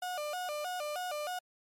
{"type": "tone with vibrato", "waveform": "35% pulse", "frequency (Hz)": 658, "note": "E5", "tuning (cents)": -3, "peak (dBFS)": -33, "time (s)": [0.02, 1.39], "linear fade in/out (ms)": 5, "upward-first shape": "square", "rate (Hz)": 3.2, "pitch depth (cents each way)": 170, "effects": ["MP3 64 kbps"]}